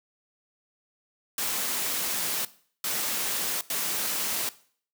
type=noise bursts at uneven times; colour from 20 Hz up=white; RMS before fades=-29 dBFS; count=3; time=1.38-2.45 / 2.84-3.61 / 3.7-4.49 s; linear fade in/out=2 ms; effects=noise-tail reverb RT60 0.5 s tail -18 dB re dry + high-pass 150 Hz 12 dB/octave